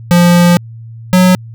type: tone pair in turn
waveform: square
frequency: 174.61 / 183.34 Hz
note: F3 / F#3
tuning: 0 / -16 cents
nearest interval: minor second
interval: 84 cents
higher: second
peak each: -5 dBFS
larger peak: neither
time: 0.11-0.57 / 1.13-1.35 s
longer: first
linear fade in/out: 0 ms
effects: added 114 Hz sine -27 dBFS peak until 1.54 s